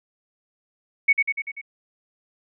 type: tone with echo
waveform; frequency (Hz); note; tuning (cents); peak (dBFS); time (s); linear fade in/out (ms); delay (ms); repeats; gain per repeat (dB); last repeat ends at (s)
sine; 2223; C#7; +4; -12; 1.08-1.13; 10; 97; 5; -4; 1.615
effects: none